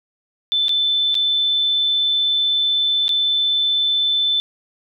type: tone with dropouts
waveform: sine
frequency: 3524 Hz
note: A7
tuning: 2 cents sharp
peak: -15 dBFS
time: 0.52-4.4 s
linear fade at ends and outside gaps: 0 ms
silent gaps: 0.683-0.693 / 1.144-1.152 / 3.081-3.092 s
effects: none